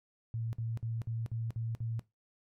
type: tone bursts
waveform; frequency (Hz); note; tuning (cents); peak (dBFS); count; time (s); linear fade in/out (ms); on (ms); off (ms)
sine; 114.1; A#2; -37; -33; 7; 0.34-1.994; 0; 190; 54
effects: noise-tail reverb RT60 0.2 s tail -18 dB re dry + MP3 64 kbps